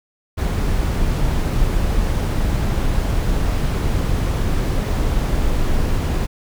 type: noise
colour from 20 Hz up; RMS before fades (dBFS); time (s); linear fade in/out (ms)
brown; -18; 0.37-6.27; 20
effects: none